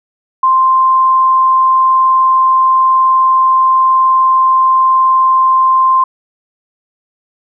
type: tone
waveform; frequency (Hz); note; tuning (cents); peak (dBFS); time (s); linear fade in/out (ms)
sine; 1046.5; C6; 0; -6; 0.43-6.04; 5
effects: none